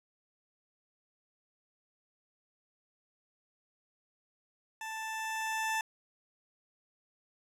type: tone with level ramp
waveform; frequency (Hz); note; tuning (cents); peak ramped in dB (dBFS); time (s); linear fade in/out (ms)
20% pulse; 882; A5; +4; -34 to -25; 4.81-5.81; 2
effects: low-pass 12000 Hz 12 dB/octave